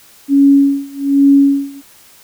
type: tone with tremolo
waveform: sine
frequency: 278.8 Hz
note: C#4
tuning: 10 cents sharp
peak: -4 dBFS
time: 0.28-1.82 s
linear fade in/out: 50 ms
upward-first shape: sine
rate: 1.2 Hz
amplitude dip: 95%
effects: white hiss -44 dBFS RMS until 2.23 s